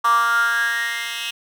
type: tone with high-pass filter sweep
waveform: 10% pulse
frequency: 233.1 Hz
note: A#3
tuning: in tune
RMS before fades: -20 dBFS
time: 0.04-1.31 s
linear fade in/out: 10 ms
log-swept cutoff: 1100 to 2600 Hz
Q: 8.9
effects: none